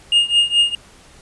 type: tone with tremolo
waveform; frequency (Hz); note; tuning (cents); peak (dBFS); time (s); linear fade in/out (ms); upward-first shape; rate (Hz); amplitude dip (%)
triangle; 2839; F7; +28; -7; 0.12-0.75; 2; triangle; 4.7; 95
effects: pink hiss -46 dBFS RMS until 1.21 s + resampled to 24000 Hz